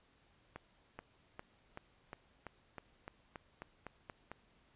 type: accelerating click train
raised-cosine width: 0.5 ms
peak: -30 dBFS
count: 13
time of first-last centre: 0.56-4.316 s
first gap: 430 ms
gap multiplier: 0.94
effects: pink hiss -70 dBFS RMS until 4.75 s + resampled to 8000 Hz